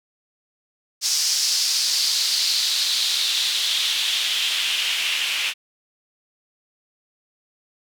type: noise with band-pass filter sweep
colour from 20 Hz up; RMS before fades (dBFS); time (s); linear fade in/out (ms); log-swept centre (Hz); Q
white; -22; 1.01-5.54; 50; 5400 to 2700; 3.2
effects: none